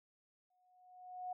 sine tone with exponential growth, 730 Hz, F#5, 24 cents flat, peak -38 dBFS, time 0.5-1.33 s, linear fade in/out 5 ms, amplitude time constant 180 ms, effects none

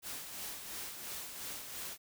white noise with tremolo, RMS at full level -42 dBFS, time 0.02-1.98 s, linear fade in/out 50 ms, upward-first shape sine, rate 2.9 Hz, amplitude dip 45%, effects none

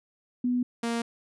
sine / sawtooth tone pair in turn, 246.9 / 233 Hz, B3 / A#3, 0 / -1 cents, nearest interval minor second, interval 101 cents, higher first, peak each -23 dBFS, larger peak neither, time 0.44-0.63 / 0.83-1.02 s, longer neither, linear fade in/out 5 ms, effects resampled to 24000 Hz

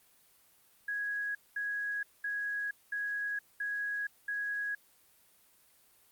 sine tone bursts, 1660 Hz, G#6, 1 cent flat, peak -32 dBFS, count 6, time 0.88-4.75 s, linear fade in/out 5 ms, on 470 ms, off 210 ms, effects white hiss -65 dBFS RMS until 6.11 s + Opus 32 kbps

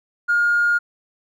triangle tone with tanh clipping, 1421 Hz, F6, 30 cents sharp, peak -14 dBFS, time 0.28-0.79 s, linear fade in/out 20 ms, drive 1 dB, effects none

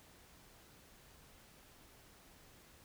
silence, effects pink hiss -62 dBFS RMS until 2.84 s

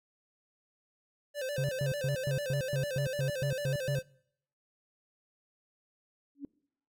square tone with vibrato, 550 Hz, C#5, 14 cents flat, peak -34 dBFS, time 1.34-4.03 s, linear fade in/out 50 ms, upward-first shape square, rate 6.7 Hz, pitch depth 99 cents each way
triangle tone bursts, 138.1 Hz, C#3, 6 cents flat, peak -27 dBFS, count 11, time 1.58-3.99 s, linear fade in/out 2 ms, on 110 ms, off 120 ms
sine tone with exponential growth, 282.2 Hz, C#4, 31 cents sharp, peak -33 dBFS, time 6.35-6.45 s, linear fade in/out 2 ms, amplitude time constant 20 ms
effects noise-tail reverb RT60 0.7 s tail -24 dB re dry

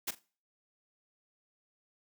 white noise with echo, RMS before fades -34 dBFS, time 0.07-0.11 s, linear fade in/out 10 ms, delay 42 ms, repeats 2, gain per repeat -15 dB, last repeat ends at 0.194 s, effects noise-tail reverb RT60 0.4 s tail -22 dB re dry + high-pass 100 Hz 12 dB/octave

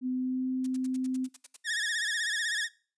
sine tone with pitch glide, 254.5 to 258.1 Hz, C4 to C4, -48 to -23 cents, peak -28 dBFS, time 0.01-1.29 s, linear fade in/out 50 ms, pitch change +25 cents, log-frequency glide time 0.11-0.48 s
blue noise bursts, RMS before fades -43 dBFS, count 10, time 0.64-1.566 s, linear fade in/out 5 ms, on 26 ms, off 74 ms
sawtooth tone with vibrato, 1760 Hz, A6, in tune, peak -25 dBFS, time 1.64-2.69 s, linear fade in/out 50 ms, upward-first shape sine, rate 16 Hz, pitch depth 110 cents each way
effects noise-tail reverb RT60 0.4 s tail -22 dB re dry + resampled to 22050 Hz

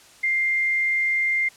sine tone, 2100 Hz, C7, 6 cents sharp, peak -19 dBFS, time 0.23-1.49 s, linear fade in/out 10 ms, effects white hiss -50 dBFS RMS until 1.56 s + low-pass 9000 Hz 12 dB/octave

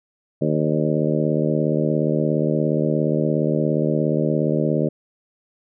harmonic tone with a mistuned harmonic, 77.1 Hz, D#2, 15 cents flat, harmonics 2 / 3 / 4 / 5 / 6 / 7 / 8, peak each -22 / -24 / -25 / -26 / -27 / -27 / -28 dBFS, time 0.41-4.89 s, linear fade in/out 10 ms, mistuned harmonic 8, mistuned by -27 cents, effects none

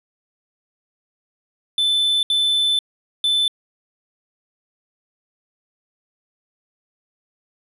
triangle tone bursts at uneven times, 3520 Hz, A7, in tune, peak -14 dBFS, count 3, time 1.78-2.23 / 2.3-2.79 / 3.24-3.48 s, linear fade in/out 2 ms, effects resampled to 32000 Hz

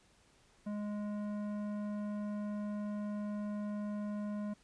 sine tone with tanh clipping, 207.7 Hz, G#3, in tune, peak -38 dBFS, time 0.66-4.54 s, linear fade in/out 10 ms, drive 13 dB, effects pink hiss -67 dBFS RMS until 4.63 s + resampled to 22050 Hz

